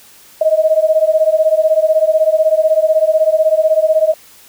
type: beating tone pair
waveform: sine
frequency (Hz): 622.3 / 638.3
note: D#5 / D#5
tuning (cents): 0 / +44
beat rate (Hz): 16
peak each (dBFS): -12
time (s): 0.41-4.14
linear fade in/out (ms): 5
effects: white hiss -43 dBFS RMS until 4.48 s